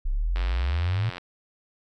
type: exponential sweep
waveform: sine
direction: up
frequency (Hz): 31.1 to 116.6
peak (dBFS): -22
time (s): 0.05-1.1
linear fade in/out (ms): 10
type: click train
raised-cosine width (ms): 0.3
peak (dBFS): -19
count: 74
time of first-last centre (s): 0.36-1.181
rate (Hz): 88.9
effects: none